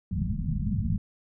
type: low-pass noise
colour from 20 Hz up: white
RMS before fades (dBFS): -28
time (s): 0.11-0.98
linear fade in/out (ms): 2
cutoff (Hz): 220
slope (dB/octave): 96
effects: none